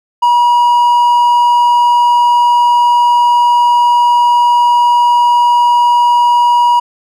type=tone; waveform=triangle; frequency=962 Hz; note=B5; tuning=46 cents flat; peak=-4 dBFS; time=0.22-6.8 s; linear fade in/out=10 ms; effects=none